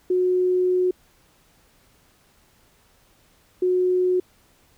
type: tone pair in turn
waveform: sine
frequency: 364.9 / 364.9 Hz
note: F#4 / F#4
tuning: -24 / -24 cents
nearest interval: unison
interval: 0 cents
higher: neither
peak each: -17 dBFS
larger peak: neither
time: 0.1-0.91 / 3.62-4.2 s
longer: first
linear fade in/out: 5 ms
effects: pink hiss -59 dBFS RMS until 4.77 s